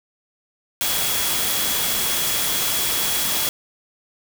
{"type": "tone in noise", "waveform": "sine", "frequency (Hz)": 3343, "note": "G#7", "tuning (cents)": 11, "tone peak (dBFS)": -29, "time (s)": [0.81, 3.49], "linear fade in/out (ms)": 0, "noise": "white", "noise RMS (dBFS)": -22, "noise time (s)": [0.81, 3.49], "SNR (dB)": -10, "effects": []}